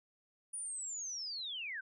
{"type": "linear sweep", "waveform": "sine", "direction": "down", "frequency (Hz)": [9720, 1480], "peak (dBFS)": -39, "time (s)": [0.53, 1.81], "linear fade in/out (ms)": 10, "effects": []}